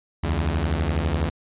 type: beating tone pair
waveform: sawtooth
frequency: 71.6 / 83.6 Hz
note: D2 / E2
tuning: -43 / +25 cents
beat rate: 12 Hz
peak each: -20 dBFS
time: 0.23-1.3 s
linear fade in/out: 10 ms
effects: resampled to 8000 Hz